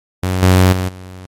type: tone with level steps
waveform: sawtooth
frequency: 92.4 Hz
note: F#2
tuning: 2 cents flat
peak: -11 / -3 / -12 / -27 dBFS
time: 0.23-1.26 s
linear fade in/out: 0 ms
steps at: 0.42 / 0.72 / 0.88 s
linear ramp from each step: 10 ms
effects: MP3 64 kbps